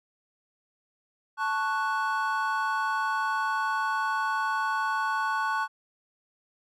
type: chord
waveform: triangle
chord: F# minor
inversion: first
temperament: equal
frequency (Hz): 880 / 1108.7 / 1480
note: A5 / C#6 / F#6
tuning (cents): 0 / 0 / 0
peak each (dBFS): -28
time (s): 1.37-5.68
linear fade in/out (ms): 50
effects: none